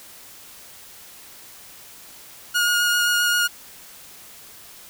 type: tone with vibrato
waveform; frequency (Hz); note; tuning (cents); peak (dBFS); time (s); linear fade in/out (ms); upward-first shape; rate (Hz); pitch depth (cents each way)
sawtooth; 1435; F6; +47; -14; 2.54-3.48; 20; sine; 7.6; 11
effects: white hiss -44 dBFS RMS until 4.89 s